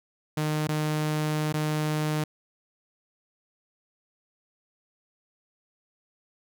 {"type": "tone with dropouts", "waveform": "sawtooth", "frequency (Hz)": 153, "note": "D#3", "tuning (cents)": -29, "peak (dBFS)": -21, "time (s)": [0.37, 2.24], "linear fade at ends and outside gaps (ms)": 5, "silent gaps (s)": [[0.674, 0.687], [1.526, 1.539]], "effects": []}